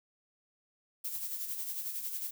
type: noise with tremolo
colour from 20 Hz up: violet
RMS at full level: -36 dBFS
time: 1.04-2.31 s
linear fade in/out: 10 ms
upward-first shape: sine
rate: 11 Hz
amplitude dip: 50%
effects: none